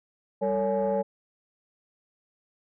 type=tone cluster; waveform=sine; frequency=197.5 / 449.3 / 563 / 841 Hz; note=G3 / A4 / C#5 / G#5; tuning=+13 / +36 / +27 / +22 cents; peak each=-30 / -28 / -25 / -31 dBFS; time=0.41-1.03 s; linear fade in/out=20 ms; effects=tanh soft clip ceiling -17 dBFS